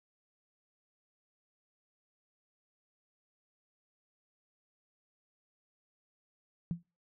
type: tone with exponential decay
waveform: sine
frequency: 170.7 Hz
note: F3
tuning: 39 cents flat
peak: -27 dBFS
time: 6.71-6.83 s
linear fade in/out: 0 ms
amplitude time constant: 24 ms
effects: noise-tail reverb RT60 0.3 s tail -26 dB re dry